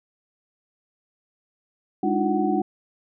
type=tone cluster; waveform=sine; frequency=204.6 / 295.5 / 317 / 355.1 / 747 Hz; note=G#3 / D4 / D#4 / F4 / F#5; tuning=-26 / +11 / +32 / +29 / +16 cents; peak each=-26 dBFS; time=2.03-2.62 s; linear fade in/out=5 ms; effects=none